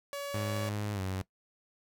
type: tone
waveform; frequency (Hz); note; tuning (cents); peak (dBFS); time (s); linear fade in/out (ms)
sawtooth; 566; C#5; +36; -32; 0.13-0.69; 0
type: tone with pitch glide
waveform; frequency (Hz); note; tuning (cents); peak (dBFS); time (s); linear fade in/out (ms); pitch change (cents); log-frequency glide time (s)
sawtooth; 104.2 to 94.45; G#2 to F#2; +6 to +36; -29; 0.34-1.22; 5; -170; 0.93-1.01
effects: noise-tail reverb RT60 0.1 s tail -19 dB re dry